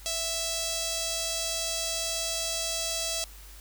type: tone with notch filter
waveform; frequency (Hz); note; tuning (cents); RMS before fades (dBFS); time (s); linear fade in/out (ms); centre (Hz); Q
5% pulse; 659.3; E5; 0; -31; 0.06-3.24; 0; 1600; 0.57
effects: added 50 Hz sine -46 dBFS peak until 3.6 s + white hiss -51 dBFS RMS until 3.6 s